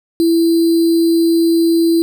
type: tone with sample-and-hold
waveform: sine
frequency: 332.4 Hz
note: E4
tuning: 15 cents sharp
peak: -9 dBFS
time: 0.2-2.02 s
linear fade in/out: 0 ms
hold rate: 4410 Hz
effects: none